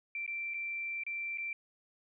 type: tone with dropouts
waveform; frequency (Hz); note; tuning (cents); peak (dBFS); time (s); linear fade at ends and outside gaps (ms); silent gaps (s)
sine; 2349; D7; 0; -35; 0.15-1.53; 2; 0.264-0.277 / 0.538-0.542 / 1.036-1.065 / 1.375-1.382
effects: none